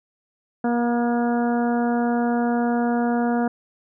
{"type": "harmonic tone with a mistuned harmonic", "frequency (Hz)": 238.1, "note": "A#3", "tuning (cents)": 37, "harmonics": [1, 2, 3, 4, 5, 6, 7], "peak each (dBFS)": [-20, -27, -26, -34, -39, -34, -39], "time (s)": [0.64, 3.48], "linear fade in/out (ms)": 5, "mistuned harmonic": 5, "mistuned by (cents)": 20, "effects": []}